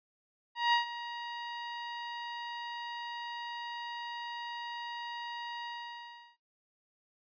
sawtooth tone with ADSR envelope, 948 Hz, A#5, 29 cents sharp, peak -19 dBFS, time 0.55-6.37 s, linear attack 180 ms, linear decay 120 ms, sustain -15 dB, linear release 720 ms, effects noise-tail reverb RT60 0.3 s tail -22 dB re dry + resampled to 11025 Hz

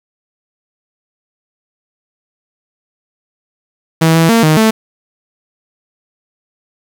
sawtooth tone with pitch steps, 162.1 / 164.1 / 229.1 / 155.7 / 220.5 Hz, E3 / E3 / A#3 / D#3 / A3, -29 / -8 / -30 / +2 / +4 cents, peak -3 dBFS, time 4.01-4.71 s, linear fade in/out 10 ms, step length 140 ms, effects 7-bit

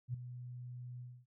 sine tone with ADSR envelope, 123.47 Hz, B2, in tune, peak -33 dBFS, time 0.08-1.26 s, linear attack 60 ms, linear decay 6 ms, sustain -11 dB, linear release 260 ms, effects none

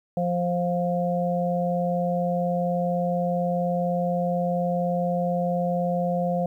harmonic tone, 175.8 Hz, F3, 12 cents sharp, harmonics 1 / 3 / 4, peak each -25 / -26 / -28 dBFS, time 0.17-6.46 s, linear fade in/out 2 ms, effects 10-bit

